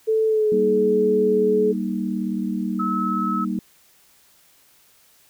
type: tone with pitch glide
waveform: sine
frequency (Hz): 440 to 425.5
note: A4 to G#4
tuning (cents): 0 to +42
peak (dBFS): -16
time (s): 0.07-1.73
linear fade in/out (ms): 20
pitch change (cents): -58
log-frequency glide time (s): 0.27-0.49
type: chord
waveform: sine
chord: Eb major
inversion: first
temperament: just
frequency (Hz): 194.45 / 233.3 / 311.1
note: G3 / Bb3 / Eb4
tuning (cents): -14 / +2 / 0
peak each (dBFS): -25 / -26 / -29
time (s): 0.52-3.59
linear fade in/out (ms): 2
type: tone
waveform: sine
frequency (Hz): 1295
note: E6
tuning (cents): -31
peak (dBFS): -23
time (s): 2.79-3.45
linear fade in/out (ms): 10
effects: white hiss -56 dBFS RMS until 5.29 s